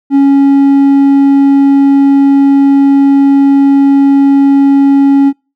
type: tone with hard clipping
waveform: sine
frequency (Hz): 277.2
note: C#4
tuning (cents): 0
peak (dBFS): -4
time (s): 0.1-5.33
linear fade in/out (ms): 50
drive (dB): 3
effects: noise-tail reverb RT60 0.3 s tail -26 dB re dry